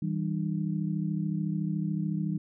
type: tone cluster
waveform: sine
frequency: 160.4 / 194.2 / 303.4 Hz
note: E3 / G3 / D#4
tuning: -47 / -16 / -44 cents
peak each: -30 / -31 / -37 dBFS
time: 0.02-2.38 s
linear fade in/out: 5 ms
effects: none